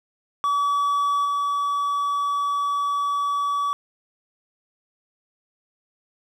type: tone with level steps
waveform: triangle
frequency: 1143 Hz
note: D6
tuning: 47 cents flat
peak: -17 / -19 dBFS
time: 0.44-3.73 s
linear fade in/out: 0 ms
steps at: 1.25 s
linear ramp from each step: 2 ms
effects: none